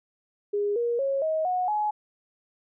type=tone with pitch steps; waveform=sine; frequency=409.9 / 473.6 / 547.2 / 632.2 / 730.4 / 843.8 Hz; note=G#4 / A#4 / C#5 / D#5 / F#5 / G#5; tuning=-23 / +27 / -23 / +27 / -23 / +27 cents; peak=-23 dBFS; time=0.53-1.91 s; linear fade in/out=10 ms; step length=230 ms; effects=none